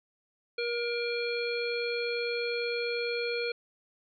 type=harmonic tone; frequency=474.4 Hz; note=A#4; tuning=30 cents sharp; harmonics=1 / 3 / 5 / 7 / 9; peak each=-31 / -40 / -35 / -46 / -39 dBFS; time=0.58-3.52 s; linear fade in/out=5 ms; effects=none